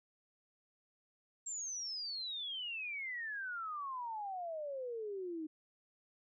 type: exponential sweep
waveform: sine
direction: down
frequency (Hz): 7520 to 305.3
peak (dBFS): -39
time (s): 1.46-5.47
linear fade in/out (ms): 10
effects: none